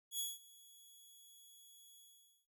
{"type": "tone with ADSR envelope", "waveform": "10% pulse", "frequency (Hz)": 3362, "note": "G#7", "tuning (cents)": 20, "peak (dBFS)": -29, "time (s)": [0.11, 2.47], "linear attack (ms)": 82, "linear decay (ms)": 190, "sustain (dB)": -23, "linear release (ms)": 480, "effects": []}